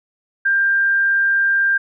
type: tone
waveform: sine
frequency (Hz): 1591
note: G6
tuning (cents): +25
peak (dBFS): -13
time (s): 0.45-1.78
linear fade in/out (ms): 10
effects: none